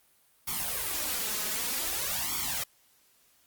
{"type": "noise with flanger", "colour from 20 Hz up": "white", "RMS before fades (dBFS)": -32, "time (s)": [0.47, 2.64], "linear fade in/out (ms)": 10, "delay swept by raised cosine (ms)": [0.89, 4.79], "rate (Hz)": 0.53, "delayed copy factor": 0.85, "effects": ["white hiss -65 dBFS RMS until 3.46 s", "Opus 32 kbps"]}